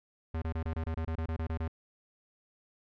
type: tone bursts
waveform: square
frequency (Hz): 81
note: E2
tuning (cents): -30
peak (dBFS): -32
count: 13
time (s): 0.34-1.68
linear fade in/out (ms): 5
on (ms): 80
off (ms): 25
effects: low-pass 2000 Hz 12 dB/octave